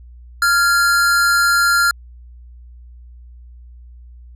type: tone pair together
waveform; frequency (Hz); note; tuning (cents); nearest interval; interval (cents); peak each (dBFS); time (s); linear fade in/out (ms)
square; 1391 / 1669.1; F6 / G#6; -7 / +8; minor third; 315; -13 / -22; 0.42-1.91; 2
effects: added 60 Hz sine -37 dBFS peak until 4.35 s + resampled to 32000 Hz